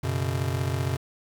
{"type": "chord", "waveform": "square", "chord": "F# suspended fourth", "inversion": "none", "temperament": "just", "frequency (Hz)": [92.5, 123.33, 138.75], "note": ["F#2", "B2", "C#3"], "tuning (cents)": [0, -2, 2], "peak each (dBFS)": [-30, -30, -31], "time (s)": [0.03, 0.97], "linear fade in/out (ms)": 10, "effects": ["8-bit"]}